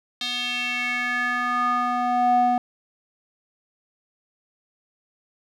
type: tone with band-pass filter sweep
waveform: square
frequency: 245.5 Hz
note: B3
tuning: 10 cents flat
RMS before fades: -23 dBFS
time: 0.21-2.58 s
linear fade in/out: 2 ms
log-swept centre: 3700 to 620 Hz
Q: 4.1
effects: none